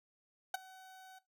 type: tone with ADSR envelope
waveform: 30% pulse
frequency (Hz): 754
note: F#5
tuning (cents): +32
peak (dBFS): -28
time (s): 0.54-1.19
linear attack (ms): 4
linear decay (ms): 16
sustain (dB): -23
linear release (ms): 9
effects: noise-tail reverb RT60 0.2 s tail -17 dB re dry